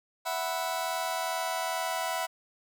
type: chord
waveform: sawtooth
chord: E suspended second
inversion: none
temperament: just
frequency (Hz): 659.3 / 741.7 / 988.9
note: E5 / F#5 / B5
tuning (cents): 0 / +4 / +2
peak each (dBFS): -30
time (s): 0.25-2.27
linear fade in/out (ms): 20
effects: none

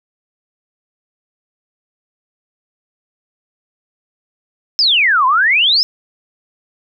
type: exponential two-way sweep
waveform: sine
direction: down then up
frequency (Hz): 5340 to 987.8 to 5340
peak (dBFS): -9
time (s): 4.79-5.83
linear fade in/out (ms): 0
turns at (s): 5.26
effects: none

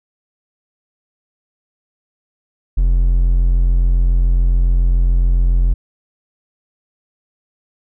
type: tone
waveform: triangle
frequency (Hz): 43.56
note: F1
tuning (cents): -4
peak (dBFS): -8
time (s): 2.77-5.74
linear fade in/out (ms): 10
effects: none

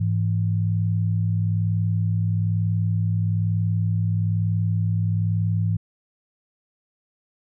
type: tone pair together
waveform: sine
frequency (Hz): 104 / 165.09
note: G#2 / E3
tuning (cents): +3 / +3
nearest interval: minor sixth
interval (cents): 800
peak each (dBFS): -20 / -25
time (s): 0-5.77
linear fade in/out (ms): 10
effects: none

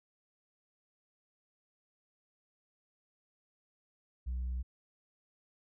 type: tone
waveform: sine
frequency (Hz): 62.3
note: B1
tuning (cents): +16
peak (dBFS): -31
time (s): 4.26-4.63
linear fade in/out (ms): 20
effects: tanh soft clip ceiling -32 dBFS

